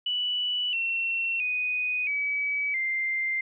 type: tone with pitch steps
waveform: sine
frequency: 2960 / 2714 / 2489 / 2282 / 2093 Hz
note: F#7 / E7 / D#7 / C#7 / C7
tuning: 0 / +50 / 0 / +50 / 0 cents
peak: -25 dBFS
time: 0.06-3.41 s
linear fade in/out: 5 ms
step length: 670 ms
effects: none